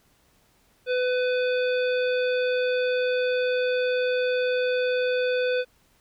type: harmonic tone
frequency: 501 Hz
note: B4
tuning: 25 cents sharp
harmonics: 1 / 3 / 5 / 7 / 9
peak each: -22 / -31 / -34 / -37 / -44 dBFS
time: 0.86-5.65 s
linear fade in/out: 50 ms
effects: pink hiss -63 dBFS RMS until 6 s